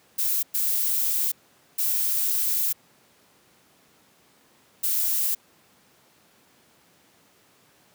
violet noise bursts at uneven times, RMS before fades -24 dBFS, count 4, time 0.18-0.43 / 0.54-1.32 / 1.78-2.73 / 4.83-5.35 s, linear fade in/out 10 ms, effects pink hiss -59 dBFS RMS until 7.94 s + high-pass 150 Hz 12 dB/octave

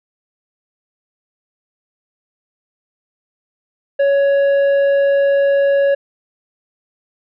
triangle tone with tanh clipping, 558 Hz, C#5, 11 cents sharp, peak -12 dBFS, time 3.99-5.95 s, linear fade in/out 10 ms, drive 11 dB, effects none

